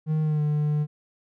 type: tone with pitch glide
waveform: triangle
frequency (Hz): 155.56 to 150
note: D#3 to D3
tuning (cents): 0 to +37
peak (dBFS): -19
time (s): 0.06-0.87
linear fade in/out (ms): 50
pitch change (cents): -63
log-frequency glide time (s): 0.22-0.41
effects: none